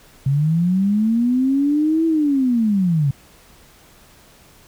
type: linear two-way sweep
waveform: sine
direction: up then down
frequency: 132.9 to 329.6 to 132.9 Hz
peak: -14 dBFS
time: 0.26-3.11 s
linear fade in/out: 5 ms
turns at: 2.06 s
effects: pink hiss -49 dBFS RMS until 4.67 s